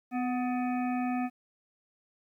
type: harmonic tone with a mistuned harmonic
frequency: 251 Hz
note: B3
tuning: 28 cents sharp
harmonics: 1 / 3 / 5 / 7 / 9 / 10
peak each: -29 / -34 / -43 / -46 / -49 / -45 dBFS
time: 0.11-1.3 s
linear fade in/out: 50 ms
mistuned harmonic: 3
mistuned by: -37 cents
effects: 11-bit